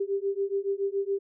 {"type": "beating tone pair", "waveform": "sine", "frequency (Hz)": [392, 399.1], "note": ["G4", "G4"], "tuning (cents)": [0, 31], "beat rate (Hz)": 7.1, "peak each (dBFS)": -29, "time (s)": [0, 1.19], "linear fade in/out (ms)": 10, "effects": []}